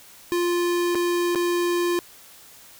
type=tone with dropouts; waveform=square; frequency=349.2 Hz; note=F4; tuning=in tune; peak=-21 dBFS; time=0.32-1.99 s; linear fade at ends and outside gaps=0 ms; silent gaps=0.948-0.954 / 1.349-1.357 s; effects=white hiss -48 dBFS RMS until 2.79 s